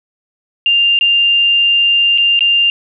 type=tone with dropouts; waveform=sine; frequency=2795 Hz; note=F7; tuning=1 cent sharp; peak=-8 dBFS; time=0.66-2.7 s; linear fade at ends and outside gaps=1 ms; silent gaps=0.99-1.01 / 2.177-2.182 / 2.392-2.407 s; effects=none